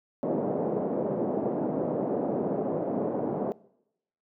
white band-pass noise, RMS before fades -29 dBFS, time 0.23-3.52 s, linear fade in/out 0 ms, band 160 to 600 Hz, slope 24 dB/octave, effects noise-tail reverb RT60 0.8 s tail -22 dB re dry

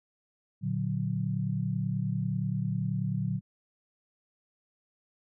sine chord, Bb augmented, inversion none, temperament equal, 116.54 / 146.83 / 185 Hz, Bb2 / D3 / F#3, 0 / 0 / 0 cents, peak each -32 dBFS, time 0.61-3.41 s, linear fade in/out 50 ms, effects none

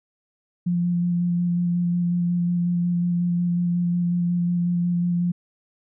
sine tone with vibrato, 174.61 Hz, F3, in tune, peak -19 dBFS, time 0.66-5.32 s, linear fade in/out 10 ms, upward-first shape square, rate 5.5 Hz, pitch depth 11 cents each way, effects none

